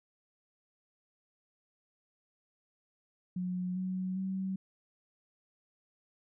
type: tone with pitch steps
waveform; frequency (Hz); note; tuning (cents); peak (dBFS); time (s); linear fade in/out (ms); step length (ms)
sine; 181.4 / 185.75 / 190.2; F#3 / F#3 / F#3; -34 / +7 / +48; -32; 3.36-4.56; 5; 400
effects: none